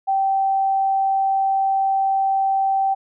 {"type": "tone", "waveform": "sine", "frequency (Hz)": 777, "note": "G5", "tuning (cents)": -16, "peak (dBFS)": -16, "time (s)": [0.07, 2.95], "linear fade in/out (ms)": 20, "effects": []}